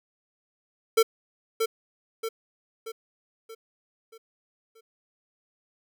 square tone with echo, 450 Hz, A4, 39 cents sharp, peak -17 dBFS, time 0.97-1.03 s, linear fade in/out 10 ms, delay 630 ms, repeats 6, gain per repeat -6 dB, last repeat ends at 4.81 s, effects none

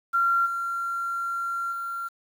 sine tone with level steps, 1375 Hz, F6, 27 cents flat, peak -19 / -26 / -29 dBFS, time 0.13-2.09 s, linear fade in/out 20 ms, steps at 0.45 / 1.71 s, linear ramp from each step 20 ms, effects 8-bit

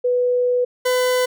sine / 40% pulse tone pair in turn, 493.9 / 502.8 Hz, B4 / B4, 0 / +31 cents, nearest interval unison, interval 31 cents, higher second, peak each -15 dBFS, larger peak neither, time 0.04-0.65 / 0.85-1.26 s, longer first, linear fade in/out 10 ms, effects none

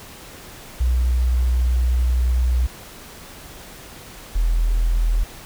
sine tone pair in turn, 61.74 / 41.21 Hz, B1 / E1, 0 / 0 cents, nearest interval perfect fifth, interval 700 cents, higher first, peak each -15 dBFS, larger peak neither, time 0.8-2.67 / 4.35-5.24 s, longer first, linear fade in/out 10 ms, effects pink hiss -40 dBFS RMS until 5.45 s

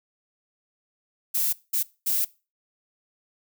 violet noise bursts at uneven times, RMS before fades -24 dBFS, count 3, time 1.34-1.53 / 1.73-1.83 / 2.06-2.25 s, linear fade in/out 10 ms, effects noise-tail reverb RT60 0.3 s tail -21 dB re dry

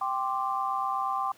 sine chord, G suspended fourth, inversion none, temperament equal, 784 / 1046.5 / 1174.7 Hz, G5 / C6 / D6, 0 / 0 / 0 cents, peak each -31 dBFS, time 0.01-1.32 s, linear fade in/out 5 ms, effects pink hiss -57 dBFS RMS until 1.37 s + high-pass 150 Hz 12 dB/octave

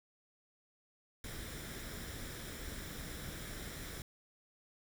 pink noise with comb filter, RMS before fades -45 dBFS, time 1.24-4.02 s, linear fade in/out 2 ms, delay 0.55 ms, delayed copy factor +0.5, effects none

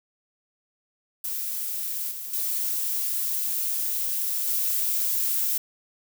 violet noise with level steps, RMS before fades -30 / -35 / -27 / -25 dBFS, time 1.24-5.58 s, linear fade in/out 5 ms, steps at 2.11 / 2.33 / 4.47 s, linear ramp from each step 5 ms, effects none

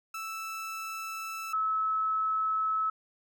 30% pulse / sine tone pair in turn, 1318.5 / 1297.3 Hz, E6 / E6, 0 / -28 cents, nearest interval unison, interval 28 cents, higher first, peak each -33 / -26 dBFS, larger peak second, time 0.14-1.53 / 1.53-2.9 s, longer first, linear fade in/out 5 ms, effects none

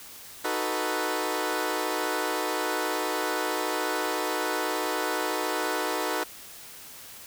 15% pulse chord, B dominant seventh, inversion first, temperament equal, 311.1 / 370 / 440 / 493.9 Hz, D#4 / F#4 / A4 / B4, 0 / 0 / 0 / 0 cents, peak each -26 dBFS, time 0.44-6.24 s, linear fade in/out 10 ms, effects white hiss -45 dBFS RMS until 7.26 s

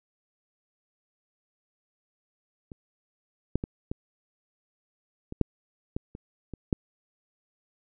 clicks, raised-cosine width 3 ms, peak -28 / -11 / -18 / -18 / -23 / -8 / -17 / -27 / -24 / -10 dBFS, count 10, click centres 2.718 / 3.556 / 3.639 / 3.915 / 5.324 / 5.413 / 5.965 / 6.151 / 6.537 / 6.728 s, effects none

